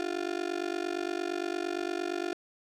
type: tone with amplitude modulation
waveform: 35% pulse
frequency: 350.5 Hz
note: F4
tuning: 6 cents sharp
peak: -25 dBFS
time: 0-2.33 s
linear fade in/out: 0 ms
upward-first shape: sine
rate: 48.7 Hz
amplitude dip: 100%
effects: low-pass 6000 Hz 12 dB/octave + 11-bit